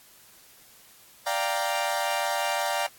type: chord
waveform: sawtooth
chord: G minor seventh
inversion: second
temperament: equal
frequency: 587.3 / 698.5 / 784 / 932.3 Hz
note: D5 / F5 / G5 / Bb5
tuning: 0 / 0 / 0 / 0 cents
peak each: -27 dBFS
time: 1.26-2.87 s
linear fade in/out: 10 ms
effects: white hiss -54 dBFS RMS until 2.98 s + AAC 64 kbps